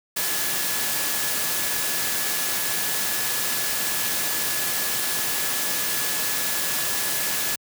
sine tone in noise, 1704 Hz, G#6, 44 cents sharp, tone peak -35 dBFS, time 0.16-7.56 s, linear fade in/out 10 ms, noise white, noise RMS -25 dBFS, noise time 0.16-7.56 s, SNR -13 dB, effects high-pass 100 Hz 12 dB/octave

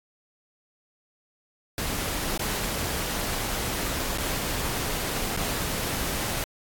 pink noise with dropouts, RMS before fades -29 dBFS, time 1.78-6.44 s, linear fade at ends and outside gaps 1 ms, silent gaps 2.377-2.393 / 4.176-4.183 / 5.366-5.373 s, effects AAC 64 kbps

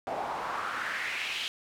pink noise with band-pass filter sweep, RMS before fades -34 dBFS, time 0.07-1.48 s, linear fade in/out 0 ms, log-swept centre 660 to 3200 Hz, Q 3.1, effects none

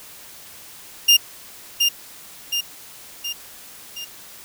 30% pulse tone with echo, 2808 Hz, F7, 9 cents sharp, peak -7 dBFS, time 1.08-1.17 s, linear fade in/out 10 ms, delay 720 ms, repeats 4, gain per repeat -5 dB, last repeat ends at 4.05 s, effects white hiss -42 dBFS RMS until 4.44 s

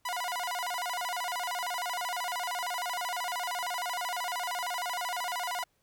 sawtooth tone with vibrato, 842 Hz, G#5, 24 cents sharp, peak -28 dBFS, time 0.05-5.64 s, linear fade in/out 5 ms, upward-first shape square, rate 13 Hz, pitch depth 280 cents each way, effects pink hiss -73 dBFS RMS until 5.82 s

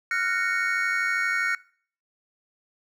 triangle chord, Gb major seventh, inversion third, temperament just, 1387.5 / 1480 / 1850 / 2220 Hz, F6 / Gb6 / Bb6 / Db7, -12 / 0 / -14 / +2 cents, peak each -27 dBFS, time 0.11-1.55 s, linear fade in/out 2 ms, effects noise-tail reverb RT60 0.5 s tail -22 dB re dry

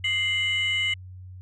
sine tone pair together, 2093 / 2960 Hz, C7 / F#7, 0 / 0 cents, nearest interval tritone, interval 600 cents, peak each -23 / -24 dBFS, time 0.04-0.94 s, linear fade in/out 5 ms, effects tanh soft clip ceiling -18 dBFS + added 92 Hz sine -39 dBFS peak until 1.41 s

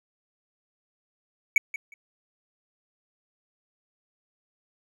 triangle tone with echo, 2260 Hz, C#7, 33 cents sharp, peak -13 dBFS, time 1.56-1.58 s, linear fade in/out 2 ms, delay 180 ms, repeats 2, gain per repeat -15 dB, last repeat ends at 1.94 s, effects none

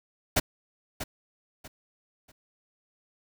pink noise with echo, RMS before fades -22 dBFS, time 0.36-0.4 s, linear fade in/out 10 ms, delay 640 ms, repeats 3, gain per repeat -11 dB, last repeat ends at 2.32 s, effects none

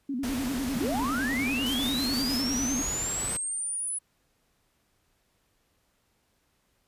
sine tone with vibrato, 259.5 Hz, C4, 14 cents flat, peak -28 dBFS, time 0.09-2.82 s, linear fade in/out 5 ms, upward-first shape square, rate 10 Hz, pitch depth 120 cents each way
pink noise, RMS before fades -36 dBFS, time 0.23-3.37 s, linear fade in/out 5 ms
sine linear sweep, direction up, 130.81 to 10230 Hz, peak -29 dBFS, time 0.75-3.99 s, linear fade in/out 10 ms
white noise with tremolo, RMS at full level -37 dBFS, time 1.66-2.42 s, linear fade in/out 2 ms, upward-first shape square, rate 6.3 Hz, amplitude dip 30%
effects pink hiss -71 dBFS RMS until 6.87 s + resampled to 32000 Hz

